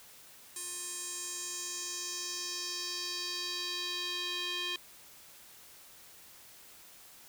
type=tone with band-pass filter sweep; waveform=square; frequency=354.6 Hz; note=F4; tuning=26 cents sharp; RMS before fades=-38 dBFS; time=0.56-4.76 s; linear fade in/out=2 ms; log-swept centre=8700 to 3300 Hz; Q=2.8; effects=white hiss -55 dBFS RMS until 7.28 s